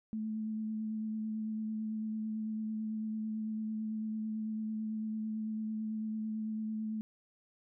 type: tone with vibrato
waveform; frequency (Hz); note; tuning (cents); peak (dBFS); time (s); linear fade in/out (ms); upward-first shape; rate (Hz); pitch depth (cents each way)
sine; 217.6; A3; -19; -34; 0.13-7.01; 0; sine; 9; 15
effects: none